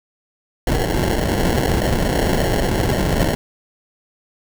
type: noise with sample-and-hold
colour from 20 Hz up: pink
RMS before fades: -18 dBFS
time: 0.67-3.35 s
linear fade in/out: 2 ms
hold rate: 1225 Hz
effects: none